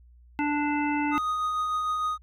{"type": "harmonic tone", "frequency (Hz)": 293.7, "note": "D4", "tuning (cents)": 0, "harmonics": [1, 3, 5, 7, 9], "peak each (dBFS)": [-26, -29, -36, -35, -36], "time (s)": [0.39, 1.18], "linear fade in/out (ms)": 0}
{"type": "tone with tremolo", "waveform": "triangle", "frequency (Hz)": 1244.5, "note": "D#6", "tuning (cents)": 0, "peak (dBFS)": -22, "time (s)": [1.11, 2.18], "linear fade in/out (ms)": 50, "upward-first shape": "triangle", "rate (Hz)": 6.6, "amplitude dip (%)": 30}
{"effects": ["added 60 Hz sine -51 dBFS peak until 2.22 s"]}